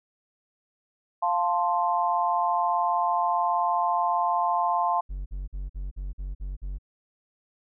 sine chord, F major, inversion none, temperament equal, 698.5 / 880 / 1046.5 Hz, F5 / A5 / C6, 0 / 0 / 0 cents, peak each -26 dBFS, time 1.22-5.01 s, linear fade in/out 10 ms
triangle tone bursts, 46.99 Hz, F#1, 28 cents sharp, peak -28 dBFS, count 8, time 5.09-6.786 s, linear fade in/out 20 ms, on 170 ms, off 48 ms
effects none

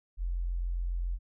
sine tone, 43.65 Hz, F1, in tune, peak -29 dBFS, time 0.17-1.19 s, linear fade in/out 50 ms, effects none

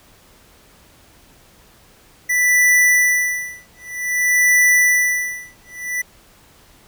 square tone with tremolo, 1977 Hz, B6, 1 cent sharp, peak -11 dBFS, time 2.29-6.02 s, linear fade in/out 10 ms, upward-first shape sine, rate 0.53 Hz, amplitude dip 100%, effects pink hiss -50 dBFS RMS until 6.87 s

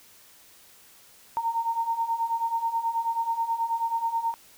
sine beating tone pair, 912 / 921.3 Hz, A#5 / A#5, -38 / -21 cents, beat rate 9.3 Hz, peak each -30 / -26 dBFS, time 1.37-4.34 s, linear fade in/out 0 ms, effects white hiss -54 dBFS RMS until 4.57 s

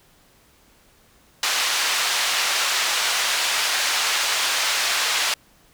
white band-pass noise, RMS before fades -22 dBFS, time 1.43-5.34 s, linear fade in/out 2 ms, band 830 to 5000 Hz, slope 12 dB/octave, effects pink hiss -56 dBFS RMS until 5.73 s

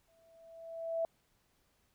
sine tone with exponential growth, 660 Hz, E5, 2 cents sharp, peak -29 dBFS, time 0.08-1.05 s, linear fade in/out 1 ms, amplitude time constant 210 ms, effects pink hiss -74 dBFS RMS until 1.94 s

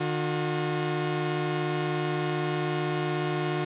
sawtooth tone pair together, 151.36 / 360 Hz, D#3 / F#4, -47 / -47 cents, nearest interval octave + minor third, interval 1500 cents, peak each -25 dBFS, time 0-3.65 s, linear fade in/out 10 ms, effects resampled to 8000 Hz + 8-bit

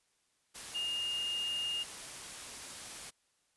sine tone in noise, 2833 Hz, F7, 24 cents sharp, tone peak -33 dBFS, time 0.74-1.84 s, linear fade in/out 20 ms, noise white, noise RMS -45 dBFS, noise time 0.54-3.11 s, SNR +9 dB, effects white hiss -75 dBFS RMS until 3.56 s + resampled to 24000 Hz

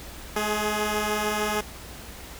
10% pulse tone pair together, 212.6 / 418.6 Hz, G#3 / G#4, +41 / +14 cents, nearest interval octave, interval 1173 cents, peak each -19 dBFS, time 0.36-1.61 s, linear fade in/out 5 ms, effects added 60 Hz sine -45 dBFS peak until 2.39 s + pink hiss -42 dBFS RMS until 2.39 s

